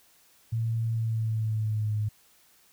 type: tone with pitch glide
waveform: sine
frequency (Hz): 113.9 to 106.27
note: A#2 to G#2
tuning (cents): -40 to +40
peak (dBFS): -25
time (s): 0.52-2.09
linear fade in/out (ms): 10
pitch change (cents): -120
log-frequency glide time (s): 0.91-1.95
effects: white hiss -61 dBFS RMS until 2.72 s